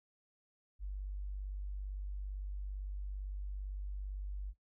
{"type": "tone", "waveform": "sine", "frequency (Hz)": 48.87, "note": "G1", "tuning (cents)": -5, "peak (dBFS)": -38, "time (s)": [0.79, 4.54], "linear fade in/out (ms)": 50, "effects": ["noise-tail reverb RT60 0.1 s tail -19 dB re dry"]}